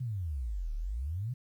sine exponential two-way sweep, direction down then up, 132.9 to 35.4 to 132.9 Hz, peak -32 dBFS, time 0-1.34 s, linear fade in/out 10 ms, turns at 0.74 s, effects 11-bit

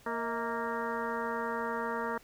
harmonic tone with a mistuned harmonic, 232.1 Hz, A#3, 7 cents flat, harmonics 1 / 2 / 3 / 4 / 5 / 6 / 7 / 8, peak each -40 / -37 / -42 / -37 / -40 / -41 / -44 / -44 dBFS, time 0.06-2.18 s, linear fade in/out 5 ms, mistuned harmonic 3, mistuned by -140 cents, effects pink hiss -59 dBFS RMS until 2.23 s

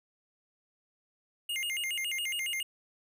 square tone with vibrato, 2456 Hz, D#7, 23 cents flat, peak -32 dBFS, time 1.49-2.63 s, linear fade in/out 5 ms, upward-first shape square, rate 7.2 Hz, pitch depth 260 cents each way, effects none

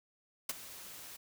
white noise with ADSR envelope, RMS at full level -33 dBFS, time 0.49-1.17 s, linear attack 5 ms, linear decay 25 ms, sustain -16 dB, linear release 13 ms, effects none

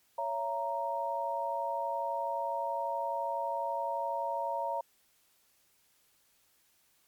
sine chord, A# diminished, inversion first, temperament just, 559.4 / 671.3 / 932.3 Hz, C#5 / E5 / A#5, +16 / +31 / 0 cents, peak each -37 / -37 / -33 dBFS, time 0.18-4.81 s, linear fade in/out 5 ms, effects white hiss -69 dBFS RMS until 7.07 s + MP3 96 kbps

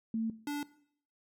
sine / square tone pair in turn, 224.5 / 290.7 Hz, A3 / D4, +35 / -18 cents, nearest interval major third, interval 447 cents, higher second, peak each -30 / -34 dBFS, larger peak first, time 0.14-0.3 / 0.47-0.63 s, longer neither, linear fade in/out 2 ms, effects noise-tail reverb RT60 0.6 s tail -18 dB re dry

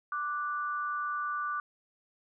sine tone pair together, 1174.7 / 1474.5 Hz, D6 / F#6, 0 / -6 cents, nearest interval major third, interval 394 cents, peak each -32 / -36 dBFS, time 0.12-1.6 s, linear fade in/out 2 ms, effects none

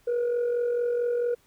sine tone with amplitude modulation, 480.8 Hz, B4, 46 cents flat, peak -19 dBFS, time 0.07-1.35 s, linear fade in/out 10 ms, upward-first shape sine, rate 44.5 Hz, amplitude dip 50%, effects tanh soft clip ceiling -21 dBFS + pink hiss -63 dBFS RMS until 1.46 s

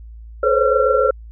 sine tone cluster, 433.3 / 506 / 527 / 554 / 1362 Hz, A4 / B4 / C5 / C#5 / F6, -27 / +42 / +12 / -1 / -44 cents, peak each -19 dBFS, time 0.43-1.11 s, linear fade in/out 5 ms, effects added 56 Hz sine -34 dBFS peak until 1.31 s

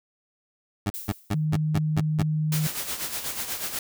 20% pulse tone bursts, 101.2 Hz, G#2, 44 cents flat, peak -18 dBFS, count 7, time 0.86-2.227 s, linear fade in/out 5 ms, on 41 ms, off 180 ms
violet noise with exponential decay, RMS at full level -32 dBFS, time 0.94-1.45 s, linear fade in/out 0 ms, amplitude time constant 110 ms
sine tone, 154.4 Hz, D#3, 13 cents flat, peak -22 dBFS, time 1.34-2.67 s, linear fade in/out 2 ms
white noise with tremolo, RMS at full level -29 dBFS, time 2.52-3.79 s, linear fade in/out 2 ms, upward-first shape sine, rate 8.2 Hz, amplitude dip 60%
effects none

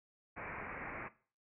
white low-pass noise, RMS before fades -45 dBFS, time 0.36-1.09 s, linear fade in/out 20 ms, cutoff 2400 Hz, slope 96 dB/octave, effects noise-tail reverb RT60 0.4 s tail -17 dB re dry

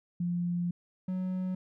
sine / triangle tone pair in turn, 174.61 / 184.99 Hz, F3 / F#3, 0 / 0 cents, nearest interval minor second, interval 100 cents, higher second, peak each -28 dBFS, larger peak neither, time 0.2-0.71 / 1.08-1.55 s, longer first, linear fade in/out 5 ms, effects none

